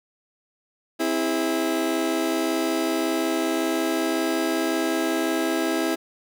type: chord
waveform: 30% pulse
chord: C augmented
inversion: none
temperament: just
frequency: 261.6 / 327 / 408.8 Hz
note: C4 / E4 / G#4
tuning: 0 / -14 / -27 cents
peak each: -26 / -21 / -27 dBFS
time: 0.99-5.96 s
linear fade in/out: 20 ms
effects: none